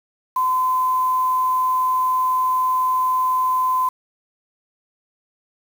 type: tone with quantisation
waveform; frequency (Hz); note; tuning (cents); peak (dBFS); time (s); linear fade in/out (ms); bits
sine; 1022; C6; -41; -16; 0.36-3.89; 5; 6
effects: none